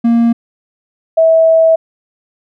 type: tone pair in turn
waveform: triangle / sine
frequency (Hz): 233.1 / 649.7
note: A#3 / E5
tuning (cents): 0 / -25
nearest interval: octave + tritone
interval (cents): 1775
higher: second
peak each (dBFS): -5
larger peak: neither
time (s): 0.04-0.33 / 1.17-1.76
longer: second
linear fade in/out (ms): 10
effects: none